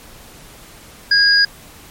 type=tone pair together; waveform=sine; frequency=1638 / 4908 Hz; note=G#6 / D#8; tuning=-24 / -25 cents; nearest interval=octave + perfect fifth; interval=1899 cents; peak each=-12 dBFS; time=1.11-1.45 s; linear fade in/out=5 ms; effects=pink hiss -41 dBFS RMS until 1.9 s + MP3 64 kbps